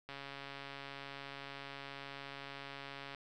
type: click train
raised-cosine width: 0.3 ms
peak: -30 dBFS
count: 426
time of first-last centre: 0.09-3.148 s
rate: 139 Hz
effects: none